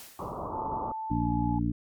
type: noise with exponential decay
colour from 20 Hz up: white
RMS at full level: -44 dBFS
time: 0-0.6 s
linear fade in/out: 0 ms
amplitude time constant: 130 ms
type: low-pass noise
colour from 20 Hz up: white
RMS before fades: -36 dBFS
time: 0.19-0.92 s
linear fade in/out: 2 ms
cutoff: 1200 Hz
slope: 96 dB/octave
type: tone with pitch glide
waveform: sine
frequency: 880 to 851 Hz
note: A5 to G#5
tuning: 0 to +42 cents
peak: -32 dBFS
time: 0.53-1.59 s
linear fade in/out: 5 ms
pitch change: -58 cents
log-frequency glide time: 1.12-1.3 s
type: harmonic tone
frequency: 58.6 Hz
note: A#1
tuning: 10 cents sharp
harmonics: 1 / 2 / 3 / 4 / 5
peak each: -33 / -31 / -33 / -32 / -30 dBFS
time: 1.1-1.72 s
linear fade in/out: 10 ms
effects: MP3 96 kbps